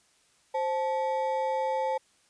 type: ring-modulated tone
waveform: triangle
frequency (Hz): 699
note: F5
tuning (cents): +1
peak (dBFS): -21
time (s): 0.54-1.98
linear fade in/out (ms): 10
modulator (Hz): 173
effects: white hiss -65 dBFS RMS until 2.29 s + resampled to 22050 Hz